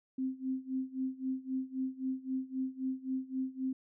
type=tone with tremolo; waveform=sine; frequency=261.6 Hz; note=C4; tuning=in tune; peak=-30 dBFS; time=0.18-3.73 s; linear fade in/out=5 ms; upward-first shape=sine; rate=3.8 Hz; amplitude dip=90%; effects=none